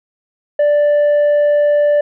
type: tone with tanh clipping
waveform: sine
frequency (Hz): 587.3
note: D5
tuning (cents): 0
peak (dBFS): -10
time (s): 0.59-2.01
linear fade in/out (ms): 5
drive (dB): 3
effects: none